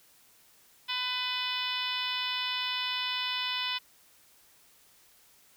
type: harmonic tone with a mistuned harmonic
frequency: 500 Hz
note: B4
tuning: 21 cents sharp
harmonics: 2 / 3 / 4 / 5 / 6 / 7 / 8 / 9 / 10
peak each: -38 / -42 / -40 / -38 / -36 / -35 / -40 / -46 / -42 dBFS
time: 0.88-3.79 s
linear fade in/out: 20 ms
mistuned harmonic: 10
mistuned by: +57 cents
effects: white hiss -61 dBFS RMS until 5.56 s